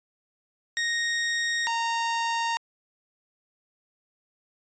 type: tone pair in turn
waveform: sawtooth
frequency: 1864.7 / 924.8 Hz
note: A#6 / A#5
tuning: 0 / -14 cents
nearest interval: octave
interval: 1214 cents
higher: first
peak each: -21 dBFS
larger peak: neither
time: 0.77-1.67 / 1.67-2.57 s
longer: neither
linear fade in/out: 0 ms
effects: resampled to 16000 Hz